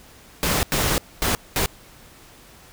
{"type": "noise bursts at uneven times", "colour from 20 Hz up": "pink", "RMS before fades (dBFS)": -21, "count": 4, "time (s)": [[0.43, 0.63], [0.72, 0.98], [1.22, 1.35], [1.56, 1.66]], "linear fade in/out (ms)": 0, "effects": ["pink hiss -48 dBFS RMS until 2.72 s"]}